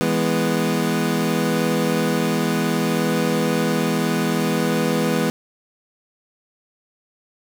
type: chord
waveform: 25% pulse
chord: E major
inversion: none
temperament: equal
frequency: 164.81 / 207.7 / 246.9 Hz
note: E3 / G#3 / B3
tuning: 0 / 0 / 0 cents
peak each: -19 dBFS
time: 0.01-5.3 s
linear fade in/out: 0 ms
effects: none